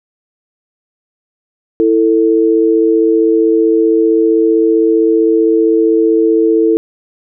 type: tone pair together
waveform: sine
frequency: 329.6 / 445.1 Hz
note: E4 / A4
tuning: 0 / +20 cents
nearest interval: perfect fourth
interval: 520 cents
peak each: -10 dBFS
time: 1.8-6.77 s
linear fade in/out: 0 ms
effects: none

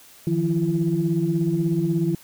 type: tone cluster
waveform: sine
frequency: 156 / 172.5 / 336.2 Hz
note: D#3 / F3 / E4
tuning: +5 / -21 / +34 cents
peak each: -23 dBFS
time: 0.27-2.15 s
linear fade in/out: 2 ms
effects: tanh soft clip ceiling -10 dBFS + white hiss -49 dBFS RMS until 2.23 s

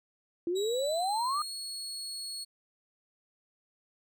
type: exponential sweep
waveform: sine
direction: up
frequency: 333.9 to 1250 Hz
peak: -28 dBFS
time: 0.47-1.42 s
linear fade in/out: 2 ms
type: tone with pitch glide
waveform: 30% pulse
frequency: 3868 to 4342 Hz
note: B7 to C#8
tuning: -37 to -37 cents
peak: -34 dBFS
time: 0.55-2.45 s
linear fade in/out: 20 ms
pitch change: +200 cents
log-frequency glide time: 0.7-1.53 s
effects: none

